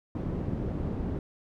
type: low-pass noise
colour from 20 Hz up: white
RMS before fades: -32 dBFS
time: 0.15-1.19 s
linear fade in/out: 2 ms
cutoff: 240 Hz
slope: 12 dB/octave
effects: none